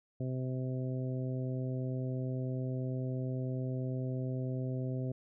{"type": "harmonic tone", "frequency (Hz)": 129, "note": "C3", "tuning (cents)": -24, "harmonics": [1, 2, 3, 4, 5], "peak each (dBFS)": [-34, -40, -44, -46, -48], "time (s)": [0.2, 5.12], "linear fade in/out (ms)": 5, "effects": []}